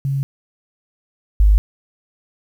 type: tone pair in turn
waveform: sine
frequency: 137.5 / 51.09 Hz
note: C#3 / G#1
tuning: -14 / -28 cents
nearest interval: octave + perfect fourth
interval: 1714 cents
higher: first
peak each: -17 / -8 dBFS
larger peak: second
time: 0.05-0.23 / 1.4-1.58 s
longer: neither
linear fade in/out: 0 ms
effects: 8-bit